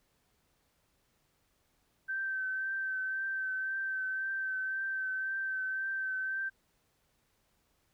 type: tone with vibrato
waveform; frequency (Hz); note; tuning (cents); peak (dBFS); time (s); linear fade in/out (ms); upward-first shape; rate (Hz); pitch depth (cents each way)
sine; 1548; G6; -22; -32; 2.08-6.5; 20; triangle; 1.9; 25
effects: pink hiss -74 dBFS RMS until 7.93 s